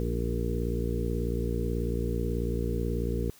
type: harmonic tone with a mistuned harmonic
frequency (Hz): 58.27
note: A#1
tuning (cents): 0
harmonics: 1 / 2 / 3 / 4 / 5 / 6 / 7 / 8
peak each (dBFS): -30 / -34 / -36 / -37 / -41 / -39 / -37 / -37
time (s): 0-3.3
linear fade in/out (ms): 0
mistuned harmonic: 5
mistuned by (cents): +27
effects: white hiss -56 dBFS RMS until 3.39 s